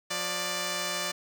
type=tone pair together; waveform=5% pulse; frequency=178.69 / 589 Hz; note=F3 / D5; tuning=+40 / +5 cents; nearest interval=octave + major sixth; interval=2065 cents; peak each=-25 / -19 dBFS; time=0.1-1.12 s; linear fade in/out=10 ms; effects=none